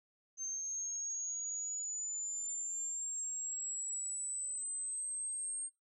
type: linear sweep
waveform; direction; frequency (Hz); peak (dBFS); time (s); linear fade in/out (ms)
sine; up; 6280 to 8570; -37; 0.37-5.7; 50
effects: noise-tail reverb RT60 0.2 s tail -25 dB re dry